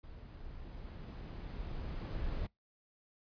brown noise with level ramp, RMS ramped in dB -51 to -37 dBFS, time 0.03-2.47 s, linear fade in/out 10 ms, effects noise-tail reverb RT60 0.2 s tail -26 dB re dry + resampled to 11025 Hz

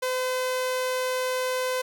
sawtooth tone, 510 Hz, C5, 44 cents flat, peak -21 dBFS, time 0.02-1.82 s, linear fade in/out 10 ms, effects none

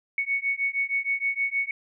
sine beating tone pair, 2217 / 2223.4 Hz, C#7 / C#7, 0 / +5 cents, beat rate 6.4 Hz, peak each -27 dBFS, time 0.18-1.71 s, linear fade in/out 2 ms, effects none

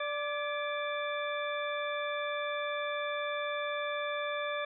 harmonic tone with a mistuned harmonic, 587 Hz, D5, 1 cent flat, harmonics 1 / 2 / 3 / 4 / 6, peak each -35 / -38 / -40 / -41 / -43 dBFS, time 0-4.65 s, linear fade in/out 5 ms, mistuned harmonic 3, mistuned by -51 cents, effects none

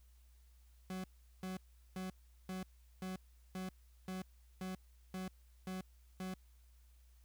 40% pulse tone bursts, 186.4 Hz, F#3, 13 cents sharp, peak -40 dBFS, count 11, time 0.9-6.34 s, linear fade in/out 2 ms, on 140 ms, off 390 ms, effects added 60 Hz sine -61 dBFS peak until 7.24 s + white hiss -75 dBFS RMS until 7.24 s

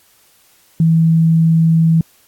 sine tone, 163.1 Hz, E3, 18 cents flat, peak -8 dBFS, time 0.8-2.01 s, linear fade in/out 2 ms, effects white hiss -52 dBFS RMS until 2.27 s + AAC 64 kbps

